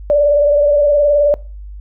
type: tone with vibrato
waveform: sine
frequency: 582 Hz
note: D5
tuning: 16 cents flat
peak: -8 dBFS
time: 0.1-1.34 s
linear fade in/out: 0 ms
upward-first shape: sine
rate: 19 Hz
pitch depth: 39 cents each way
effects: noise-tail reverb RT60 0.4 s tail -23 dB re dry + added 50 Hz sine -28 dBFS peak until 1.8 s